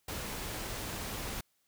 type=noise; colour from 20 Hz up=pink; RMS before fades=-39 dBFS; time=0.08-1.41 s; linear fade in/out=5 ms; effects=white hiss -75 dBFS RMS until 1.67 s